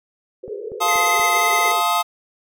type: band-pass noise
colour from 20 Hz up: white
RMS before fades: -31 dBFS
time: 0.43-1.82 s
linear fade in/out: 10 ms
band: 380 to 500 Hz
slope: 96 dB/octave
type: click train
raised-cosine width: 2 ms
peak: -24 dBFS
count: 4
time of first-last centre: 0.48-1.196 s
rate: 4.19 Hz
type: chord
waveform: square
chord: F dominant seventh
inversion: none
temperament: just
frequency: 698.5 / 873.1 / 1047.7 / 1257.2 Hz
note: F5 / A5 / C6 / Eb6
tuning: 0 / -14 / +2 / +18 cents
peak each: -23 / -23 / -27 / -21 dBFS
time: 0.8-2.03 s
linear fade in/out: 20 ms
type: tone with vibrato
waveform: square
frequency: 2069 Hz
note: C7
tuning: 20 cents flat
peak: -21 dBFS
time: 0.88-1.72 s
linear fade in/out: 5 ms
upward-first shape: sine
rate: 17 Hz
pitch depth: 27 cents each way
effects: none